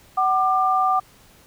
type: tone pair together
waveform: sine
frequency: 752 / 1193.7 Hz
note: F#5 / D6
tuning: +28 / +28 cents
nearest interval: minor sixth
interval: 800 cents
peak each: -19 dBFS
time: 0.17-1 s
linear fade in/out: 10 ms
effects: pink hiss -52 dBFS RMS until 1.46 s